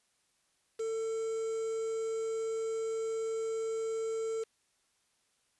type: tone with quantisation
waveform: triangle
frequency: 447.1 Hz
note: A4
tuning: 28 cents sharp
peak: -30 dBFS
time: 0.79-4.44 s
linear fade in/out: 10 ms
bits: 8
effects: white hiss -74 dBFS RMS until 5.59 s + resampled to 24000 Hz